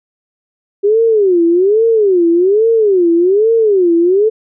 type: tone with vibrato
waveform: sine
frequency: 392 Hz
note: G4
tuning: in tune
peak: -7 dBFS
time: 0.83-4.3 s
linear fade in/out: 20 ms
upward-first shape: sine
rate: 1.2 Hz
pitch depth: 270 cents each way
effects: none